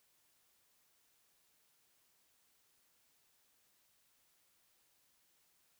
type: silence
effects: white hiss -74 dBFS RMS until 5.79 s